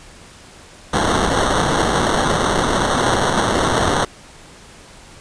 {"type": "noise with sample-and-hold", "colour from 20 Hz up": "blue", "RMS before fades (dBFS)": -17, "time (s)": [0.93, 4.05], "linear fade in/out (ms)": 5, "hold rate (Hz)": 2450, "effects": ["pink hiss -42 dBFS RMS until 5.2 s", "resampled to 22050 Hz"]}